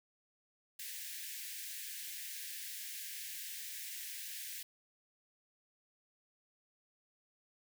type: high-pass noise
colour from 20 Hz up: white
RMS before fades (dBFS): -45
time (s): 0.79-4.63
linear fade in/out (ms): 5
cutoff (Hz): 1600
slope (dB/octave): 96
effects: none